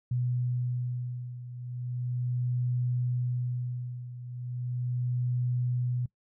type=beating tone pair; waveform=sine; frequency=123.47 / 123.84 Hz; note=B2 / B2; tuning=0 / +5 cents; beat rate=0.37 Hz; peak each=-30 / -34 dBFS; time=0.11-6.06 s; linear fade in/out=5 ms; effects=noise-tail reverb RT60 0.1 s tail -21 dB re dry